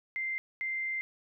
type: tone bursts at uneven times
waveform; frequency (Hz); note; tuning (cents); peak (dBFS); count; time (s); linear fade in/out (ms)
sine; 2088; C7; -4; -31; 2; 0.16-0.38 / 0.61-1.01; 0
effects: none